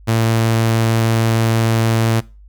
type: tone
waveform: sawtooth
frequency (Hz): 113.3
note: A#2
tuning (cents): -49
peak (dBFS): -9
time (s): 0.07-2.21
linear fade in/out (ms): 20
effects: noise-tail reverb RT60 0.3 s tail -21 dB re dry + added 50 Hz sine -39 dBFS peak until 2.48 s